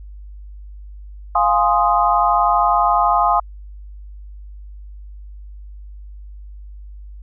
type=chord; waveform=sine; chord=F minor seventh; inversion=none; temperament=equal; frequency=698.5 / 830.6 / 1046.5 / 1244.5 Hz; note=F5 / Ab5 / C6 / Eb6; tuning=0 / 0 / 0 / 0 cents; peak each=-18 dBFS; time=1.35-3.4 s; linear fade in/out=5 ms; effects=added 50 Hz sine -33 dBFS peak until 7.22 s